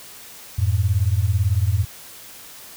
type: beating tone pair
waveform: sine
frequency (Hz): 88.6 / 106.6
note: F2 / G#2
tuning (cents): +25 / +46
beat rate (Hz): 18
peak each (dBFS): -19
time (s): 0.58-1.85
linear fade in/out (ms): 10
effects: white hiss -41 dBFS RMS until 2.76 s